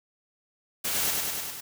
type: noise with echo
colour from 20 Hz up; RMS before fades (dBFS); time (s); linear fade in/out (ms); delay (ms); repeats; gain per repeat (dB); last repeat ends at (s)
white; -29; 0.84-1.11; 10; 100; 5; -2; 1.61
effects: none